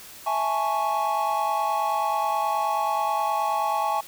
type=chord; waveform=triangle; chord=A major seventh; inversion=second; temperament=equal; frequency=659.3 / 830.6 / 880 / 1108.7 Hz; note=E5 / G#5 / A5 / C#6; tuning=0 / 0 / 0 / 0 cents; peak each=-29 / -23 / -28 / -26 dBFS; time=0.26-4.01 s; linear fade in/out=10 ms; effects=white hiss -44 dBFS RMS until 4.07 s